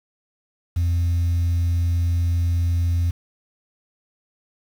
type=tone; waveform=sine; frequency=85.9 Hz; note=F2; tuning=28 cents flat; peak=-15 dBFS; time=0.76-3.11 s; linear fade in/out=10 ms; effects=tanh soft clip ceiling -16 dBFS + 7-bit